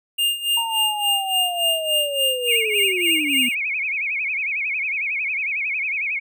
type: tone with tremolo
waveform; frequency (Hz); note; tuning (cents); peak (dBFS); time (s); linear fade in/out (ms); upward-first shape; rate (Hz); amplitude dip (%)
square; 2813; F7; +12; -17; 0.18-3.55; 10; sine; 3.5; 80
type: linear sweep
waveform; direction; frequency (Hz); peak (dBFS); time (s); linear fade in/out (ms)
sine; down; 932.3 to 240; -24; 0.57-3.49; 5
type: tone with vibrato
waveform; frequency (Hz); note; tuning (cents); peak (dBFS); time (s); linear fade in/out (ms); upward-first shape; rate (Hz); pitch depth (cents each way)
sine; 2349; D7; 0; -21; 2.47-6.2; 20; sine; 11; 160
effects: none